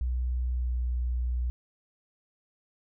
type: tone with pitch glide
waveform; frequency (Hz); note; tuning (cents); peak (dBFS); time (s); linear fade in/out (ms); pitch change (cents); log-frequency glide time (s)
sine; 61.9 to 61.12; B1 to B1; +5 to -17; -26; 0.01-1.5; 0; -22; 0.53-0.75
effects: none